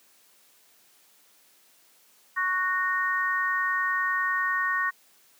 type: chord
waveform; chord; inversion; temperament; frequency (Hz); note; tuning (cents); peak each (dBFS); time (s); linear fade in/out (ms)
sine; F# major; second; just; 1110 / 1480 / 1850; C#6 / F#6 / A#6; +2 / 0 / -14; -28 / -31 / -26; 2.36-4.91; 20
effects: white hiss -60 dBFS RMS until 5.39 s + high-pass 200 Hz 12 dB/octave